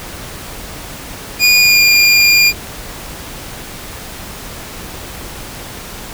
25% pulse tone with pitch glide, 2444 to 2408 Hz, D#7 to D7, -32 to +43 cents, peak -3 dBFS, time 1.39-2.53 s, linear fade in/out 50 ms, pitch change -25 cents, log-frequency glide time 1.59-1.82 s, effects pink hiss -29 dBFS RMS until 6.13 s

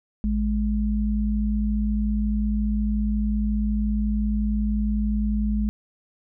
sine tone pair together, 55.55 / 209.9 Hz, A1 / G#3, +17 / +19 cents, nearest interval octave + major seventh, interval 2302 cents, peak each -23 dBFS, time 0.24-5.69 s, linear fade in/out 0 ms, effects none

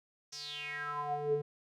square tone with band-pass filter sweep, 146.83 Hz, D3, in tune, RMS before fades -37 dBFS, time 0.32-1.42 s, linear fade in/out 10 ms, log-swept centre 5800 to 340 Hz, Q 7.2, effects none

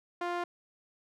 sawtooth tone with band-pass filter, 350 Hz, F4, 4 cents sharp, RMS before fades -34 dBFS, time 0.21-0.44 s, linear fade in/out 5 ms, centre 950 Hz, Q 0.89, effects none

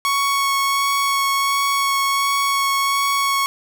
sawtooth tone with vibrato, 1108.7 Hz, C#6, in tune, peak -13 dBFS, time 0.05-3.46 s, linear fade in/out 0 ms, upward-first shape sine, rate 1.4 Hz, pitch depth 9 cents each way, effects none

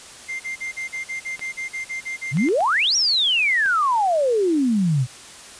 triangle tone bursts, 2097 Hz, C7, 3 cents sharp, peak -24 dBFS, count 14, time 0.28-2.493 s, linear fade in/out 20 ms, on 120 ms, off 41 ms
clicks, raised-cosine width 0.3 ms, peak -20 dBFS, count 5, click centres 1.394 / 2.371 / 2.487 / 2.606 / 3.66 s
sine exponential two-way sweep, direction up then down, 118.9 to 5820 to 118.9 Hz, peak -16 dBFS, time 2.31-5.07 s, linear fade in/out 50 ms, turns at 2.96 s
effects white hiss -41 dBFS RMS until 5.59 s + resampled to 22050 Hz

